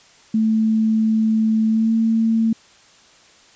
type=tone with pitch glide; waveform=sine; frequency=220 to 224.8 Hz; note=A3 to A3; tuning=0 to +37 cents; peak=-14 dBFS; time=0.34-2.53 s; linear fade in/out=5 ms; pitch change=+37 cents; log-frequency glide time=1.68-1.92 s; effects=white hiss -50 dBFS RMS until 3.55 s + resampled to 16000 Hz